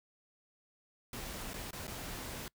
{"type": "noise with dropouts", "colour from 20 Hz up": "pink", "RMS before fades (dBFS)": -43, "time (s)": [1.13, 2.48], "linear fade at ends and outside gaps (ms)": 2, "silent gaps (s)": [[1.535, 1.54], [1.708, 1.73], [1.87, 1.878]], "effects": ["noise-tail reverb RT60 0.1 s tail -24 dB re dry"]}